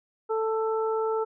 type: harmonic tone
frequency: 442.2 Hz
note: A4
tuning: 9 cents sharp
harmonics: 1 / 2 / 3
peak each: -25 / -32 / -34 dBFS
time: 0.29-1.25 s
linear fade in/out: 20 ms
effects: none